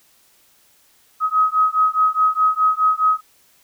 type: beating tone pair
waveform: sine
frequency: 1265 / 1269.8 Hz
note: D#6 / D#6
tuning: +28 / +35 cents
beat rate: 4.8 Hz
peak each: -17 dBFS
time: 1.2-3.21 s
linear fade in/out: 50 ms
effects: white hiss -56 dBFS RMS until 3.63 s